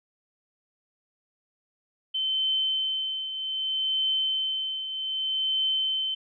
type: tone with tremolo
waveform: sine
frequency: 3078 Hz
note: G7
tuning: 32 cents flat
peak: -22 dBFS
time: 2.14-6.15 s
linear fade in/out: 10 ms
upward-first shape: triangle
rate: 0.64 Hz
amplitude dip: 65%
effects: none